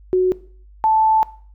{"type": "tone pair in turn", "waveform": "sine", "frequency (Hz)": [368.8, 877.2], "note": ["F#4", "A5"], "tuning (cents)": [-6, -6], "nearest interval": "octave + minor third", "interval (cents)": 1500, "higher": "second", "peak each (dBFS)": -12, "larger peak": "neither", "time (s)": [[0.13, 0.32], [0.84, 1.23]], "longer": "second", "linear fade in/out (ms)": 0, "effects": ["noise-tail reverb RT60 0.5 s tail -19 dB re dry", "added 50 Hz sine -42 dBFS peak until 1.54 s"]}